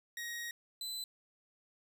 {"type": "tone pair in turn", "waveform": "sawtooth", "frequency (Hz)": [1885, 4020], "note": ["A#6", "B7"], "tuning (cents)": [19, 30], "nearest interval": "octave + minor second", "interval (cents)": 1311, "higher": "second", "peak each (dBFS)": [-36, -36], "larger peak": "neither", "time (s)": [[0.17, 0.51], [0.81, 1.04]], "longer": "first", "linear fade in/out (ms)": 2, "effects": []}